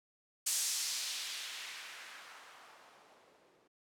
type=noise with low-pass filter sweep; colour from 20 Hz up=violet; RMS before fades=-42 dBFS; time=0.46-3.68 s; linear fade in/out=10 ms; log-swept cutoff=7700 to 370 Hz; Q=1.1; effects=none